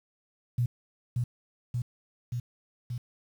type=tone with echo; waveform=sine; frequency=121.3 Hz; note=B2; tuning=31 cents flat; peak=-23 dBFS; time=0.58-0.66 s; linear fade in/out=5 ms; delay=580 ms; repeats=4; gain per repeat=-2 dB; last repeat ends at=2.98 s; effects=9-bit